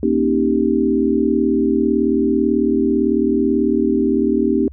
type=chord; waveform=sine; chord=Eb dominant seventh; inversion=second; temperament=equal with one note detuned; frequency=233.1 / 271.3 / 311.1 / 392 Hz; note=Bb3 / Db4 / Eb4 / G4; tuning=0 / -37 / 0 / 0 cents; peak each=-19 dBFS; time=0.03-4.68 s; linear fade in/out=2 ms; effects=added 70 Hz sine -34 dBFS peak until 4.72 s